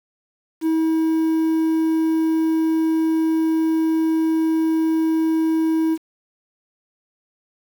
triangle tone with quantisation, 321.2 Hz, E4, 45 cents flat, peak -14 dBFS, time 0.61-5.98 s, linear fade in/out 50 ms, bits 7, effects none

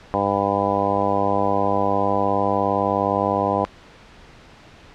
harmonic tone, 99.7 Hz, G2, 30 cents sharp, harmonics 1 / 2 / 3 / 4 / 5 / 6 / 7 / 8 / 9 / 10, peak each -31 / -28 / -28 / -30 / -25 / -26 / -26 / -25 / -31 / -25 dBFS, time 0.14-3.65 s, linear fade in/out 0 ms, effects pink hiss -46 dBFS RMS until 4.94 s + low-pass 4000 Hz 12 dB/octave

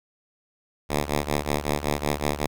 5% pulse ring-modulated tone, 73.42 Hz, D2, in tune, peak -10 dBFS, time 0.89-2.47 s, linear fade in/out 10 ms, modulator 76.1 Hz, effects none

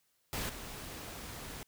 pink noise with level steps, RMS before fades -37 / -45 dBFS, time 0.33-1.63 s, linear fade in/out 0 ms, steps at 0.49 s, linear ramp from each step 5 ms, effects white hiss -75 dBFS RMS until 1.67 s

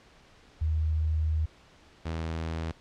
sine / sawtooth tone pair in turn, 78.4 / 81.24 Hz, D#2 / E2, +14 / -25 cents, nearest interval minor second, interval 61 cents, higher second, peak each -24 / -27 dBFS, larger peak first, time 0.61-1.46 / 2.05-2.72 s, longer first, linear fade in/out 10 ms, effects pink hiss -57 dBFS RMS until 2.8 s + low-pass 5000 Hz 12 dB/octave

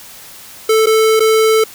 square tone with dropouts, 440 Hz, A4, in tune, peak -9 dBFS, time 0.69-1.64 s, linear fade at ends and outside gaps 5 ms, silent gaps 0.86-0.868 / 1.196-1.203 s, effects white hiss -36 dBFS RMS until 1.74 s

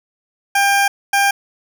20% pulse tone bursts at uneven times, 798 Hz, G5, 31 cents sharp, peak -7 dBFS, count 2, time 0.55-0.88 / 1.13-1.31 s, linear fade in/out 5 ms, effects none

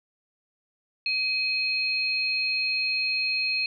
sine tone pair together, 2520 / 4245 Hz, D#7 / C8, +21 / +24 cents, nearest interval major sixth, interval 903 cents, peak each -25 / -28 dBFS, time 1.06-3.66 s, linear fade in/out 2 ms, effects none

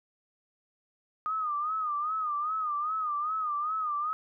sine tone with vibrato, 1231 Hz, D#6, 19 cents flat, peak -28 dBFS, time 1.26-4.13 s, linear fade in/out 0 ms, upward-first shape sine, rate 2.5 Hz, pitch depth 95 cents each way, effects none

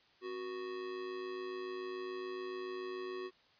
square tone with amplitude modulation, 370 Hz, F#4, in tune, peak -38 dBFS, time 0.21-3.31 s, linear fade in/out 50 ms, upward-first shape sine, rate 107 Hz, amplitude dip 55%, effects white hiss -67 dBFS RMS until 3.59 s + resampled to 11025 Hz

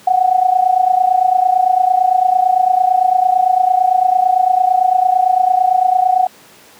sine tone with amplitude modulation, 740 Hz, F#5, in tune, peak -6 dBFS, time 0.07-6.27 s, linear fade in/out 5 ms, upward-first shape sine, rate 28.9 Hz, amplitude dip 80%, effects pink hiss -43 dBFS RMS until 6.79 s + high-pass 200 Hz 12 dB/octave

